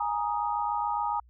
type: chord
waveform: sine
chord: Ab suspended second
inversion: none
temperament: equal with one note detuned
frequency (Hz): 830.6 / 937.7 / 1244.5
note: Ab5 / Bb5 / Eb6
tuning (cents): 0 / +10 / 0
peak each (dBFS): -30 / -30 / -33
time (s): 0-1.2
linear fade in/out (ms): 5
effects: added 60 Hz sine -54 dBFS peak until 1.29 s